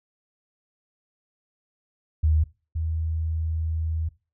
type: tone pair in turn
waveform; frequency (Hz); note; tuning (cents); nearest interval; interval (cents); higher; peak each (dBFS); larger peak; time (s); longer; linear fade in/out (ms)
sine; 77.78 / 80.34; D#2 / E2; 0 / -44; minor second; 56; second; -17 / -24; first; 2.23-2.44 / 2.75-4.09; second; 10
effects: noise-tail reverb RT60 0.3 s tail -19 dB re dry